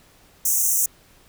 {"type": "high-pass noise", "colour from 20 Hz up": "pink", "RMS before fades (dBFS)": -20, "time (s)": [0.45, 0.86], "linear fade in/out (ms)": 5, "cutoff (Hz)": 5900, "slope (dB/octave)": 96, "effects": ["pink hiss -54 dBFS RMS until 1.28 s"]}